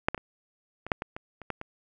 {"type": "clicks", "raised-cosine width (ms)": 0.5, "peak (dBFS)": [-7, -15, -25, -23, -7, -17, -22, -27, -16, -22], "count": 10, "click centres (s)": [0.085, 0.146, 0.178, 0.866, 0.918, 1.021, 1.165, 1.417, 1.503, 1.614], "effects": []}